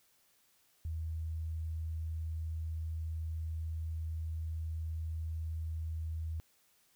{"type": "tone", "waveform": "sine", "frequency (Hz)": 80.3, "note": "E2", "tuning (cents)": -45, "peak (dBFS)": -35, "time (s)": [0.85, 6.4], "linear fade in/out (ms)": 0, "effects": ["white hiss -70 dBFS RMS until 6.95 s"]}